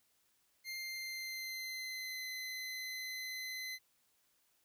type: tone with pitch glide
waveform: 25% pulse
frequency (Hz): 2104 to 2039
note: C7 to C7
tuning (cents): +9 to -45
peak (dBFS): -37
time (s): 0.64-3.79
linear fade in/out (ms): 50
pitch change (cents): -54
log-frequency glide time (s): 0.77-2.27
effects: white hiss -75 dBFS RMS until 4.64 s